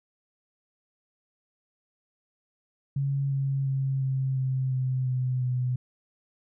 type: tone with pitch steps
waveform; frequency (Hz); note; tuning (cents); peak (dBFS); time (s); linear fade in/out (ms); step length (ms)
sine; 138.59 / 136.68 / 134.8 / 132.94 / 131.11 / 129.31 / 127.53 / 125.77; C#3 / C#3 / C#3 / C3 / C3 / C3 / C3 / B2; 0 / -24 / -48 / +28 / +4 / -20 / -44 / +32; -24; 2.96-5.76; 5; 350
effects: none